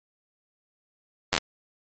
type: slowing click train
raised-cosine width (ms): 0.2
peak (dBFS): -4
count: 5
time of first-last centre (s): 1.33-1.379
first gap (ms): 10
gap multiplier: 1.14
effects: MP3 32 kbps